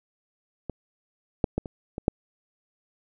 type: clicks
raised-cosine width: 2 ms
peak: -18 / -7 / -12 / -22 / -19 / -6 dBFS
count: 6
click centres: 0.697 / 1.442 / 1.58 / 1.658 / 1.981 / 2.081 s
effects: none